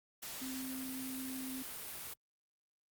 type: tone in noise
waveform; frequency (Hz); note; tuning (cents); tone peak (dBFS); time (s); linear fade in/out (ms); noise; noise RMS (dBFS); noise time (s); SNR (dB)
sine; 261.6; C4; 0; -41; 0.41-1.63; 10; white; -45; 0.22-2.14; +1
effects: Opus 48 kbps